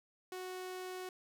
sawtooth tone, 368.9 Hz, F#4, 5 cents flat, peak -38 dBFS, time 0.32-1.09 s, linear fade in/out 2 ms, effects 12-bit

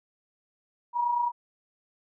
sine tone pair together, 932.3 / 961.3 Hz, A#5 / B5, 0 / -47 cents, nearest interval minor second, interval 53 cents, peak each -33 / -24 dBFS, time 0.93-1.32 s, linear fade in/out 50 ms, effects none

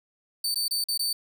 sawtooth tone with dropouts, 4562 Hz, C#8, 49 cents sharp, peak -22 dBFS, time 0.44-1.13 s, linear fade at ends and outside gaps 5 ms, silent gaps 0.545-0.557 / 0.682-0.709 / 0.841-0.885 / 0.977-0.993 s, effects 10-bit

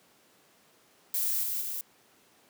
violet noise with level steps, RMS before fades -29 / -32 / -35 dBFS, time 1.14-1.81 s, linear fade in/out 2 ms, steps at 1.43 / 1.61 s, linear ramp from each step 5 ms, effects pink hiss -62 dBFS RMS until 2.49 s + high-pass 200 Hz 12 dB/octave

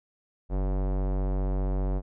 square tone with low-pass filter, 47.51 Hz, F#1, 47 cents sharp, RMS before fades -27 dBFS, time 0.49-2.02 s, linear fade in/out 50 ms, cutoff 700 Hz, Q 1.2, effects none

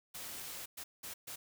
white noise bursts at uneven times, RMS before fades -45 dBFS, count 4, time 0.14-0.66 / 0.77-0.84 / 1.03-1.14 / 1.27-1.36 s, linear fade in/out 10 ms, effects none

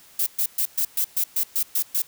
violet noise bursts, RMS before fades -22 dBFS, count 10, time 0.19-2.02 s, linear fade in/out 5 ms, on 75 ms, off 120 ms, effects white hiss -51 dBFS RMS until 2.07 s

